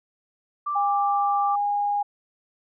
sine tone, 1174.7 Hz, D6, in tune, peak -24 dBFS, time 0.66-1.56 s, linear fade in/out 10 ms
sine tone with pitch glide, 809 to 818.4 Hz, G#5 to G#5, -46 to -26 cents, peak -21 dBFS, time 0.75-2.03 s, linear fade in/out 10 ms, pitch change +20 cents, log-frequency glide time 1.49-1.61 s
effects none

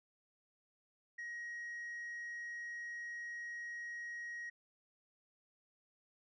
sine tone, 1890 Hz, A#6, 23 cents sharp, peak -40 dBFS, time 1.18-4.5 s, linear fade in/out 10 ms, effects tanh soft clip ceiling -41 dBFS

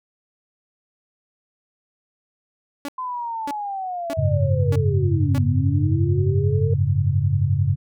sawtooth tone bursts, 284.3 Hz, C#4, 44 cents sharp, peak -23 dBFS, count 5, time 2.85-5.38 s, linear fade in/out 0 ms, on 34 ms, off 590 ms
sine linear two-way sweep, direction down then up, 1030 to 234.9 to 460.4 Hz, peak -25 dBFS, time 2.98-6.74 s, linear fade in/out 5 ms, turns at 5.44 s
sine chord, F# suspended second, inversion none, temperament equal, 92.5 / 103.83 / 138.59 Hz, F#2 / G#2 / C#3, 0 / 0 / 0 cents, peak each -21 dBFS, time 4.17-7.76 s, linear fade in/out 20 ms
effects none

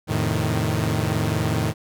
sawtooth chord, F dominant seventh, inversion none, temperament equal with one note detuned, 86.2 / 110 / 130.81 / 155.56 Hz, F2 / A2 / C3 / Eb3, -22 / 0 / 0 / 0 cents, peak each -24 / -20 / -26 / -21 dBFS, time 0.07-1.74 s, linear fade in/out 50 ms, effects none

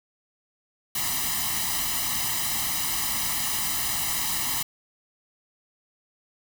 white noise with comb filter, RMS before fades -27 dBFS, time 0.95-4.63 s, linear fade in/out 5 ms, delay 1 ms, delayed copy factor +1, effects none

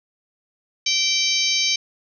harmonic tone, 775 Hz, G5, 20 cents flat, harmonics 3 / 4 / 5 / 6 / 7 / 8, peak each -25 / -25 / -25 / -25 / -25 / -25 dBFS, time 0.86-1.76 s, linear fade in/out 5 ms, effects none

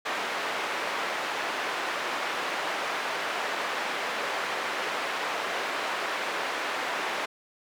white band-pass noise, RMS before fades -31 dBFS, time 0.05-7.26 s, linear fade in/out 10 ms, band 420 to 1900 Hz, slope 12 dB/octave, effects none

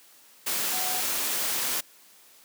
sine tone in noise, 740 Hz, F#5, in tune, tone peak -35 dBFS, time 0.72-1.01 s, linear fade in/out 10 ms, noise white, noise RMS -28 dBFS, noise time 0.46-1.81 s, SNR -10 dB, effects white hiss -55 dBFS RMS until 2.44 s + high-pass 200 Hz 12 dB/octave

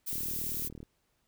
violet noise, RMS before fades -35 dBFS, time 0.06-0.69 s, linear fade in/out 20 ms
click train, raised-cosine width 3 ms, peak -32 dBFS, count 28, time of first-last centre 0.13-0.829 s, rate 38.6 Hz
effects pink hiss -75 dBFS RMS until 1.27 s

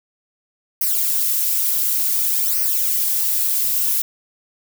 violet noise with flanger, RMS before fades -19 dBFS, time 0.81-4.02 s, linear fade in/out 5 ms, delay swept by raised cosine 0.27 to 4.37 ms, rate 0.56 Hz, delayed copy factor -0.85, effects none

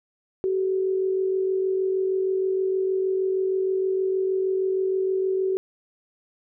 sine tone pair together, 378.9 / 425.3 Hz, F#4 / G#4, +41 / +41 cents, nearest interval major second, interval 200 cents, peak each -21 / -32 dBFS, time 0.44-5.57 s, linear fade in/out 0 ms, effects none

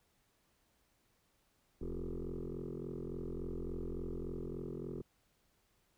sine tone with frequency modulation, 196 Hz, G3, in tune, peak -37 dBFS, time 1.81-5.02 s, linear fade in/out 5 ms, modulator 43.5 Hz, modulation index 5.3, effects tanh soft clip ceiling -36 dBFS + pink hiss -75 dBFS RMS until 5.97 s

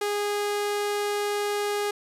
sawtooth tone, 411.6 Hz, G#4, 16 cents flat, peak -21 dBFS, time 0.01-1.91 s, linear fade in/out 5 ms, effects resampled to 32000 Hz

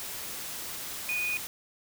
sine tone in noise, 2472 Hz, D#7, 12 cents flat, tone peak -28 dBFS, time 1.09-1.37 s, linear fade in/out 0 ms, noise white, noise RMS -38 dBFS, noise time 0-1.47 s, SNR +7 dB, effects none

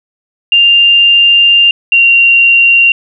sine tone pair in turn, 2794 / 2762 Hz, F7 / F7, 0 / -20 cents, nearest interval unison, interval 20 cents, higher first, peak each -3 dBFS, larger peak neither, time 0.52-1.71 / 1.92-2.92 s, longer first, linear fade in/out 2 ms, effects none

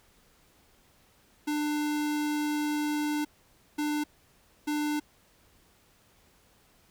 square tone bursts at uneven times, 298.3 Hz, D4, 27 cents sharp, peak -28 dBFS, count 3, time 1.47-3.25 / 3.78-4.04 / 4.67-5 s, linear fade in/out 10 ms, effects pink hiss -63 dBFS RMS until 6.9 s

